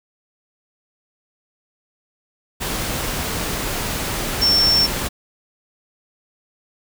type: tone in noise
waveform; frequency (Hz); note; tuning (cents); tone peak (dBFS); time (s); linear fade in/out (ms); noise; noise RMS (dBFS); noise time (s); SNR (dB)
sine; 5430; F8; -50; -13; 4.41-4.87; 20; pink; -24; 2.6-5.09; +8
effects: none